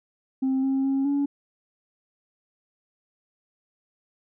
sine tone with pitch steps, 264.3 / 268.5 / 271.1 / 282.9 Hz, C4 / C4 / C#4 / C#4, +18 / +45 / -38 / +35 cents, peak -19 dBFS, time 0.42-1.26 s, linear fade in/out 10 ms, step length 210 ms, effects tanh soft clip ceiling -19 dBFS

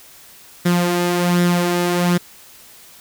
sawtooth tone with flanger, 175.8 Hz, F3, 12 cents sharp, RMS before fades -17 dBFS, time 0.65-2.18 s, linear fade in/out 10 ms, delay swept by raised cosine 0.55 to 3.35 ms, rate 1.3 Hz, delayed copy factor +0.5, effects white hiss -44 dBFS RMS until 3 s

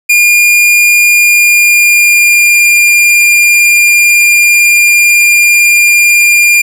45% pulse tone with pitch glide, 2418 to 2403 Hz, D7 to D7, +50 to +39 cents, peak -3 dBFS, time 0.09-6.62 s, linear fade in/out 10 ms, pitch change -11 cents, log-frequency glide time 1.04-2.6 s, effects none

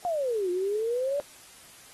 sine exponential two-way sweep, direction down then up, 730 to 350 to 585 Hz, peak -25 dBFS, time 0.05-1.2 s, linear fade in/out 0 ms, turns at 0.5 s, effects white hiss -51 dBFS RMS until 1.93 s + AAC 32 kbps

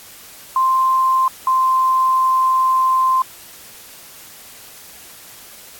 sine tone pair in turn, 1046.5 / 1041.9 Hz, C6 / C6, 0 / -8 cents, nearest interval unison, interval 8 cents, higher first, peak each -12 dBFS, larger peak neither, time 0.56-1.28 / 1.47-3.22 s, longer second, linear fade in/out 2 ms, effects white hiss -40 dBFS RMS until 5.79 s + AAC 64 kbps

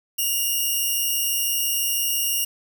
5% pulse tone pair together, 2794 / 2874 Hz, F7 / F7, 0 / +49 cents, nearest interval unison, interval 49 cents, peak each -15 dBFS, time 0.18-2.45 s, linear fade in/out 10 ms, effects 8-bit

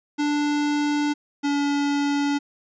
square tone pair in turn, 293.7 / 285.8 Hz, D4 / D4, 0 / -47 cents, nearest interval unison, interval 47 cents, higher first, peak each -21 dBFS, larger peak neither, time 0.18-1.14 / 1.43-2.39 s, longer neither, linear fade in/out 20 ms, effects resampled to 16000 Hz

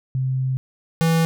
sine / square tone pair in turn, 130.81 / 164.04 Hz, C3 / E3, 0 / -8 cents, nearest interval major third, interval 392 cents, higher second, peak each -19 / -16 dBFS, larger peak second, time 0.15-0.57 / 1.01-1.25 s, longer first, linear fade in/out 0 ms, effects none

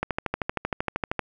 click train, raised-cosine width 0.5 ms, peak -10 dBFS, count 16, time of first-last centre 0.03-1.193 s, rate 12.9 Hz, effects none

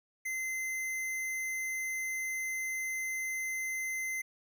square tone, 2066 Hz, C7, 22 cents flat, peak -34 dBFS, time 0.25-4.22 s, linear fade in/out 10 ms, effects none

